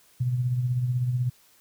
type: tone with tremolo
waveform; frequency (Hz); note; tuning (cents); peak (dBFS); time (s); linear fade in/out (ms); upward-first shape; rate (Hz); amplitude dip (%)
sine; 124.4; B2; +13; -20; 0.2-1.3; 10; triangle; 16; 55
effects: white hiss -59 dBFS RMS until 1.6 s